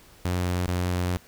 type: tone with dropouts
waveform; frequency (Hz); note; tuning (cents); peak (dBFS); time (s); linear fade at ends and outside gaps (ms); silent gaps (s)
sawtooth; 89.6; F2; +45; -20; 0.25-1.17; 0; 0.663-0.68
effects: pink hiss -53 dBFS RMS until 1.27 s